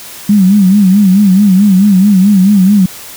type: tone with vibrato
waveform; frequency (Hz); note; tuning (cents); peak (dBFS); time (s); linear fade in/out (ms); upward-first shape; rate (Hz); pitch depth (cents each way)
sine; 196; G3; 0; -3; 0.29-2.86; 5; sine; 4.6; 120
effects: white hiss -29 dBFS RMS until 3.16 s